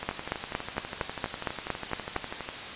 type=two click trains; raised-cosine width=0.5 ms; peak=-19 / -12 dBFS; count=31 / 10; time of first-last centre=0.03-2.489 / 0.09-2.164 s; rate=12.2 / 4.34 Hz; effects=white hiss -37 dBFS RMS until 2.75 s + resampled to 8000 Hz